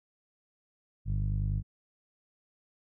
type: tone with low-pass filter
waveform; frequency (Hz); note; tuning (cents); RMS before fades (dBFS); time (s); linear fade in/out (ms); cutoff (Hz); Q
sawtooth; 50.4; G1; +49; -30; 1.05-1.63; 50; 130; 3.5
effects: none